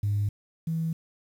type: tone pair in turn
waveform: sine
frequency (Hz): 102.6 / 162.87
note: G#2 / E3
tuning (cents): -21 / -21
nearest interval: minor sixth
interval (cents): 800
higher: second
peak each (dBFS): -22 / -25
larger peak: first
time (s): 0.03-0.29 / 0.67-0.93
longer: neither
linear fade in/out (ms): 5
effects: tanh soft clip ceiling -19 dBFS + 9-bit